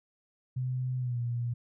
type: tone with pitch glide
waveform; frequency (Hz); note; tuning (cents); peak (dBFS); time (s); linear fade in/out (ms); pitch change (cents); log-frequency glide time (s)
sine; 127.5 to 119.65; C3 to A#2; -44 to +46; -29; 0.56-1.54; 10; -110; 0.98-1.19
effects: none